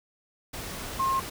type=tone in noise; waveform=sine; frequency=1067 Hz; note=C6; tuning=34 cents sharp; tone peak=-23 dBFS; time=0.99-1.2 s; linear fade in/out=10 ms; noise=pink; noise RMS=-37 dBFS; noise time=0.53-1.3 s; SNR=+11 dB; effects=none